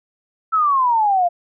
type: exponential sweep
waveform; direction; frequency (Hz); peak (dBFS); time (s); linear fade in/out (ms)
sine; down; 1335 to 682; -13; 0.52-1.29; 20
effects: none